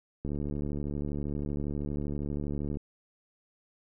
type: click train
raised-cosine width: 3 ms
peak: -22 dBFS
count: 184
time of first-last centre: 0.25-2.771 s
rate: 72.6 Hz
effects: none